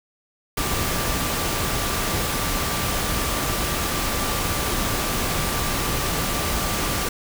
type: tone in noise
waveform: sine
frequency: 1174.7 Hz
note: D6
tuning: in tune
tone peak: -33 dBFS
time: 0.57-7.09 s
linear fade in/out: 5 ms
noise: pink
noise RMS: -24 dBFS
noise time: 0.57-7.09 s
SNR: -12 dB
effects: none